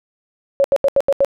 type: tone bursts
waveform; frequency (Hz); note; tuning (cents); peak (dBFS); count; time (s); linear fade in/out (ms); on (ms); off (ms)
sine; 554.4; C#5; 0; -10; 6; 0.6-1.247; 0; 42; 79
effects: none